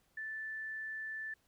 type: tone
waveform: sine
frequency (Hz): 1758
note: A6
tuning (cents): -2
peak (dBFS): -39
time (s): 0.17-1.34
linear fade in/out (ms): 5
effects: pink hiss -74 dBFS RMS until 1.47 s